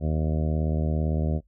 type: harmonic tone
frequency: 77.78 Hz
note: D#2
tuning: in tune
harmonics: 1 / 2 / 3 / 4 / 5 / 6 / 7 / 8 / 9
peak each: -25 / -27 / -32 / -38 / -38 / -41 / -38 / -39 / -44 dBFS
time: 0-1.41 s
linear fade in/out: 50 ms
effects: noise-tail reverb RT60 0.1 s tail -22 dB re dry + added 50 Hz sine -59 dBFS peak until 1.47 s